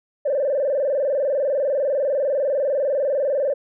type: tone with vibrato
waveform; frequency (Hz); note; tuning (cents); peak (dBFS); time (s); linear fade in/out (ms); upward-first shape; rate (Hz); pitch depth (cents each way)
sine; 554.4; C#5; 0; -17; 0.25-3.54; 10; square; 20; 110
effects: tanh soft clip ceiling -13 dBFS